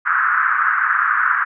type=band-pass noise; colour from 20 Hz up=white; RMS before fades=-17 dBFS; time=0.05-1.45 s; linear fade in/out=20 ms; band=1200 to 1600 Hz; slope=48 dB/octave; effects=none